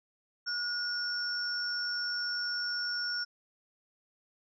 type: tone pair together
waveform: sine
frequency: 1443 / 5448 Hz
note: F#6 / F8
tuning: -44 / -44 cents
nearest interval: octave + major seventh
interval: 2300 cents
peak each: -35 / -33 dBFS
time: 0.46-3.25 s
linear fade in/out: 20 ms
effects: none